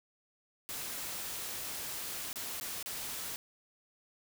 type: noise with dropouts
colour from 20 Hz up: white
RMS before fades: -40 dBFS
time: 0.69-3.36 s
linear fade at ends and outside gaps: 0 ms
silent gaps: 2.329-2.358 / 2.599-2.611 / 2.827-2.86 s
effects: none